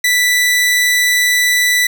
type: tone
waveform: sawtooth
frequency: 1975.5 Hz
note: B6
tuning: in tune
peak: -7 dBFS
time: 0.04-1.87 s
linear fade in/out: 5 ms
effects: none